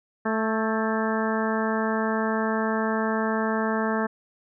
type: harmonic tone with a mistuned harmonic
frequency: 220 Hz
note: A3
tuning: in tune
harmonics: 1 / 2 / 3 / 4 / 5 / 6 / 7 / 8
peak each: -26 / -29 / -31 / -32 / -33 / -34 / -34 / -35 dBFS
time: 0.25-4.07 s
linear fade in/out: 10 ms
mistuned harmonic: 7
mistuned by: +51 cents
effects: none